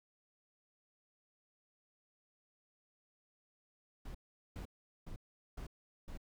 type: noise bursts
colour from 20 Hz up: brown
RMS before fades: -45 dBFS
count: 5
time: 4.05-6.175 s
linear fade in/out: 5 ms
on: 97 ms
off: 410 ms
effects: none